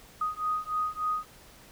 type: beating tone pair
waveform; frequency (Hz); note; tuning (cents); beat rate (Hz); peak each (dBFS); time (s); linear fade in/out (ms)
sine; 1244.5 / 1247.9; D#6 / D#6; 0 / +5; 3.4; -31; 0.21-1.25; 5
effects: pink hiss -53 dBFS RMS until 1.71 s